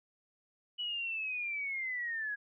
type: linear sweep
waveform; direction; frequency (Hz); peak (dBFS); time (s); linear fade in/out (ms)
sine; down; 2960 to 1646; -34; 0.78-2.36; 20
effects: none